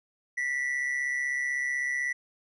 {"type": "tone with amplitude modulation", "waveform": "triangle", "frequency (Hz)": 1961, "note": "B6", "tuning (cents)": -13, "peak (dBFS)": -23, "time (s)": [0.37, 2.13], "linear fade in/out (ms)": 10, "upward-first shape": "sine", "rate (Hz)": 136, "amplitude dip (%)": 55, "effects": ["resampled to 24000 Hz"]}